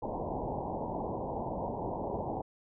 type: low-pass noise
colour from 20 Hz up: white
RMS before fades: -36 dBFS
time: 0.02-2.42 s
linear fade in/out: 10 ms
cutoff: 960 Hz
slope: 96 dB/octave
effects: none